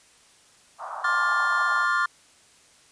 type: band-pass noise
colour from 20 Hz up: white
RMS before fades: -35 dBFS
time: 0.78-1.87 s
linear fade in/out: 50 ms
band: 660 to 1300 Hz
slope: 48 dB/octave
type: chord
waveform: triangle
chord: D minor seventh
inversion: third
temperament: just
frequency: 1057.2 / 1174.7 / 1409.6 / 1762 Hz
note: C6 / D6 / F6 / A6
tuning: +18 / 0 / +16 / +2 cents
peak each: -26 / -25 / -22 / -27 dBFS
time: 1.04-2.06 s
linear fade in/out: 5 ms
effects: white hiss -56 dBFS RMS until 2.91 s + resampled to 22050 Hz